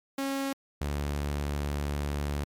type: tone pair in turn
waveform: sawtooth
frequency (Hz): 273.1 / 72.33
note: C#4 / D2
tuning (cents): -26 / -26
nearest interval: octave + major seventh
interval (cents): 2300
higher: first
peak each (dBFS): -25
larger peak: neither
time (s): 0.18-0.53 / 0.81-2.44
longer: second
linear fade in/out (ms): 5
effects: MP3 96 kbps